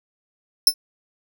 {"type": "tone with exponential decay", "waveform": "sawtooth", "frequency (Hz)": 5300, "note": "E8", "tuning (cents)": 9, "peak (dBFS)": -3, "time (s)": [0.67, 0.74], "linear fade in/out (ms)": 2, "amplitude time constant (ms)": 15, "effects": []}